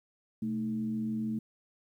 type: tone with frequency modulation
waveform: sine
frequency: 220 Hz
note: A3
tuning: in tune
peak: -30 dBFS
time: 0.42-1.39 s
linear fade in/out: 5 ms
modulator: 92.9 Hz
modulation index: 0.5
effects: 11-bit